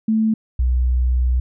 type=tone pair in turn; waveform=sine; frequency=220 / 62.27 Hz; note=A3 / B1; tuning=0 / +15 cents; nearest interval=octave + minor seventh; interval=2185 cents; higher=first; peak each=-14 dBFS; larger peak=neither; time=0.08-0.34 / 0.59-1.4 s; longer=second; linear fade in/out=5 ms; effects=none